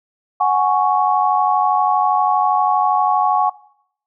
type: chord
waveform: sine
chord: F# suspended second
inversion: none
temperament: just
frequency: 740 / 832.5 / 1110 Hz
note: F#5 / G#5 / C#6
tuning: 0 / +4 / +2 cents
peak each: -17 / -17 / -17 dBFS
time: 0.4-3.5 s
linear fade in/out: 10 ms
effects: noise-tail reverb RT60 0.7 s tail -21 dB re dry